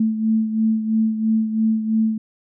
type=beating tone pair; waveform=sine; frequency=220 / 223 Hz; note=A3 / A3; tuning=0 / +23 cents; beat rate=3 Hz; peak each=-17 / -24 dBFS; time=0-2.18 s; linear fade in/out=5 ms; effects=none